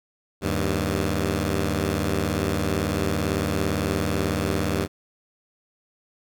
10% pulse tone pair together, 77.72 / 98 Hz, D#2 / G2, -1 / 0 cents, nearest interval major third, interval 401 cents, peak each -17 dBFS, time 0.41-4.88 s, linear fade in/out 50 ms, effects none

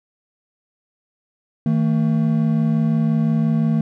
triangle tone pair together, 158.82 / 224.6 Hz, D#3 / A3, +36 / +36 cents, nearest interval tritone, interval 600 cents, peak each -16 dBFS, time 1.66-3.81 s, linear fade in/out 2 ms, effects none

